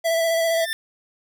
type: tone with vibrato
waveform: square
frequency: 661 Hz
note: E5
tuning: 5 cents sharp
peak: -19 dBFS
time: 0.04-0.66 s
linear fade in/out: 20 ms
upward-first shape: square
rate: 15 Hz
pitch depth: 15 cents each way
type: tone with exponential growth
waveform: 25% pulse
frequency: 1785 Hz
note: A6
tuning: 24 cents sharp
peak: -18 dBFS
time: 0.37-0.73 s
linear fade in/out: 0 ms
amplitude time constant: 78 ms
effects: none